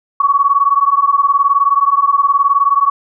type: beating tone pair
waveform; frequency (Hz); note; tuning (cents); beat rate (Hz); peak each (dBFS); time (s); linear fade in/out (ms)
sine; 1113 / 1132; C#6 / C#6; +7 / +36; 19; -12; 0.2-2.9; 5
effects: none